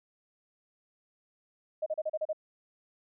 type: tone bursts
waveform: sine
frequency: 622.3 Hz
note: D#5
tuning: in tune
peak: -28 dBFS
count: 7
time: 1.82-2.331 s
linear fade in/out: 10 ms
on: 43 ms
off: 35 ms
effects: none